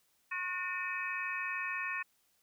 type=harmonic tone with a mistuned harmonic; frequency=363.1 Hz; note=F#4; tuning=33 cents flat; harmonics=3 / 4 / 5 / 6 / 7; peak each=-41 / -45 / -38 / -46 / -39 dBFS; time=0.31-2.03 s; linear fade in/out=10 ms; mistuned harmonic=6; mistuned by=+100 cents; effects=white hiss -73 dBFS RMS until 2.42 s